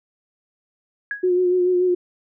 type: tone with exponential decay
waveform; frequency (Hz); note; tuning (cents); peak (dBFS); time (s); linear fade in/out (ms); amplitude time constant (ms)
sine; 1661.2; G#6; 0; -20; 1.11-1.29; 1; 39
type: tone with vibrato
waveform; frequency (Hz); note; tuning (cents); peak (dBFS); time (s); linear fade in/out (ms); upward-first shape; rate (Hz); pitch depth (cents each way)
sine; 361.4; F#4; -41; -15; 1.23-1.95; 10; sine; 6.9; 28
effects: none